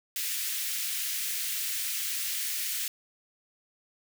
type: high-pass noise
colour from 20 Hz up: white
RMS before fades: -32 dBFS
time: 0.16-2.88 s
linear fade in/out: 2 ms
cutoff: 1800 Hz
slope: 24 dB/octave
effects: none